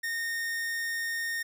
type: tone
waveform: 45% pulse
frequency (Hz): 1839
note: A#6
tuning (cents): -24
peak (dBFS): -30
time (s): 0.03-1.43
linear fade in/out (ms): 10
effects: none